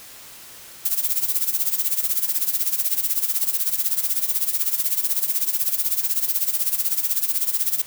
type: noise with tremolo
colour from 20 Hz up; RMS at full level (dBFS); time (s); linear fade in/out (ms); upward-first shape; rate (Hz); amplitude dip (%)
violet; -19; 0.85-7.82; 5; sine; 16; 80
effects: white hiss -42 dBFS RMS until 7.86 s